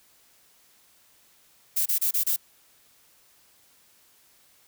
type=noise bursts; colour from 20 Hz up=violet; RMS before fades=-24 dBFS; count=5; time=1.76-2.363 s; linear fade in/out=10 ms; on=99 ms; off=27 ms; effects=white hiss -60 dBFS RMS until 4.67 s